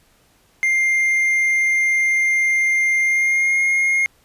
triangle tone with pitch glide, 2106 to 2139 Hz, C7 to C7, +11 to +38 cents, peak -13 dBFS, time 0.63-4.06 s, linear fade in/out 0 ms, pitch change +27 cents, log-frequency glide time 3.01-3.6 s, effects pink hiss -57 dBFS RMS until 4.24 s + resampled to 32000 Hz

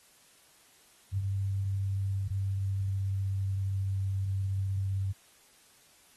sine tone with pitch glide, 98 to 96.99 Hz, G2 to G2, 0 to -18 cents, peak -28 dBFS, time 1.12-5.13 s, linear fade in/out 20 ms, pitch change -18 cents, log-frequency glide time 1.34-4.04 s, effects white hiss -61 dBFS RMS until 6.16 s + AAC 32 kbps

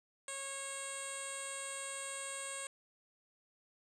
10% pulse tone with low-pass filter, 547 Hz, C#5, 23 cents flat, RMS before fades -43 dBFS, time 0.28-2.67 s, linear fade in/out 2 ms, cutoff 8300 Hz, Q 6.7, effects none

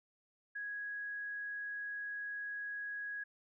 sine tone, 1661.2 Hz, G#6, in tune, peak -39 dBFS, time 0.55-3.24 s, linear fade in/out 10 ms, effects none

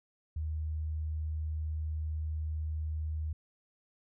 sine tone, 77.78 Hz, D#2, in tune, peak -32 dBFS, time 0.36-3.33 s, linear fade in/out 5 ms, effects none

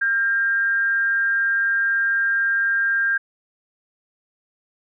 sine tone with frequency modulation, 1601 Hz, G6, 36 cents sharp, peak -17 dBFS, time 0.01-3.18 s, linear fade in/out 10 ms, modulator 227 Hz, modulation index 0.24, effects none

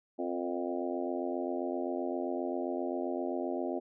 harmonic tone with a mistuned harmonic, 87.6 Hz, F2, 6 cents sharp, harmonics 3 / 4 / 5 / 6 / 7 / 8 / 9, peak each -37 / -36 / -42 / -44 / -39 / -42 / -45 dBFS, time 0.18-3.8 s, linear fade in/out 20 ms, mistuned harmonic 5, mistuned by +33 cents, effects none

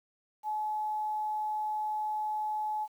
sine tone with quantisation, 854 Hz, G#5, 48 cents sharp, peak -30 dBFS, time 0.43-2.88 s, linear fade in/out 50 ms, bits 10, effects none

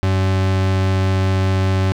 40% pulse tone, 95 Hz, F#2, 46 cents sharp, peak -13 dBFS, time 0.03-1.92 s, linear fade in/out 0 ms, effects low-pass 5000 Hz 12 dB/octave + 7-bit

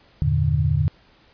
sine chord, E half-diminished seventh, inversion none, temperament equal, 82.41 / 98 / 116.54 / 146.83 Hz, E2 / G2 / Bb2 / D3, 0 / 0 / 0 / 0 cents, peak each -22 / -26 / -24 / -20 dBFS, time 0.22-0.88 s, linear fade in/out 0 ms, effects pink hiss -55 dBFS RMS until 1.33 s + resampled to 11025 Hz

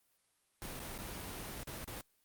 pink noise with dropouts, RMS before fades -44 dBFS, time 0.62-2.01 s, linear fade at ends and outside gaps 0 ms, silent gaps 0.794-0.8 / 0.979-0.988 / 1.632-1.673 / 1.844-1.877 s, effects white hiss -75 dBFS RMS until 2.24 s + Opus 32 kbps

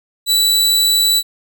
sawtooth tone, 3951 Hz, B7, in tune, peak -8 dBFS, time 0.26-1.23 s, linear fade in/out 50 ms, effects none

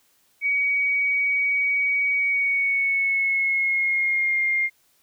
sine tone with pitch glide, 2258 to 2119 Hz, C#7 to C7, +31 to +21 cents, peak -19 dBFS, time 0.41-4.7 s, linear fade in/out 50 ms, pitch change -110 cents, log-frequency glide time 2.14-4.41 s, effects white hiss -63 dBFS RMS until 5.02 s

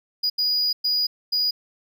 triangle tone bursts at uneven times, 4909 Hz, D#8, 24 cents flat, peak -18 dBFS, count 4, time 0.23-0.3 / 0.38-0.73 / 0.84-1.07 / 1.32-1.51 s, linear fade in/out 10 ms, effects none

